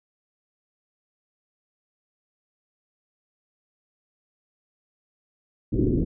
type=low-pass noise; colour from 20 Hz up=white; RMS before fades=-22 dBFS; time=5.72-6.05 s; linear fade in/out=20 ms; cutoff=400 Hz; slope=48 dB/octave; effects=none